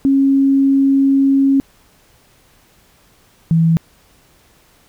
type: tone pair in turn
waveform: sine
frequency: 273.2 / 164 Hz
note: C#4 / E3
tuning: -25 / -9 cents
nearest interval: major sixth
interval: 884 cents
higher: first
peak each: -9 dBFS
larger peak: neither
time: 0.05-1.6 / 3.51-3.77 s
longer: first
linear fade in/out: 0 ms
effects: pink hiss -52 dBFS RMS until 4.88 s